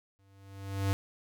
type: tone with exponential growth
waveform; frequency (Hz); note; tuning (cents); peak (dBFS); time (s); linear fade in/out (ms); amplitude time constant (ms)
square; 98; G2; 0; -25; 0.19-0.93; 0; 160
effects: none